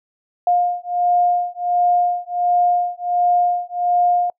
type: beating tone pair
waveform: sine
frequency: 708 / 709.4 Hz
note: F5 / F5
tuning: +23 / +27 cents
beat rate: 1.4 Hz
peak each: -18 dBFS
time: 0.47-4.3 s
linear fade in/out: 2 ms
effects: noise-tail reverb RT60 0.1 s tail -25 dB re dry